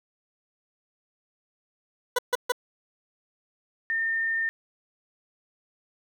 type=tone bursts; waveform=20% pulse; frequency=493.9 Hz; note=B4; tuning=in tune; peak=-16 dBFS; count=3; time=2.16-2.521 s; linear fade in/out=5 ms; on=27 ms; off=140 ms
type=tone; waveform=sine; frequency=1814 Hz; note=A#6; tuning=48 cents flat; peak=-24 dBFS; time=3.9-4.49 s; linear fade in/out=0 ms
effects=none